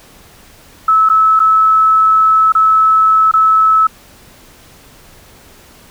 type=tone with dropouts; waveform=sine; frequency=1301 Hz; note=E6; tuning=23 cents flat; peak=-6 dBFS; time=0.88-3.87 s; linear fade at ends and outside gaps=5 ms; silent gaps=1.09-1.098 / 1.394-1.4 / 2.522-2.55 / 3.314-3.337 s; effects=pink hiss -42 dBFS RMS until 5.9 s